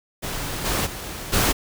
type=noise with level steps; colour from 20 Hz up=pink; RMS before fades=-29 / -23 / -33 / -19 dBFS; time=0.22-1.53 s; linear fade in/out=20 ms; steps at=0.64 / 0.85 / 1.32 s; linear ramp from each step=20 ms; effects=none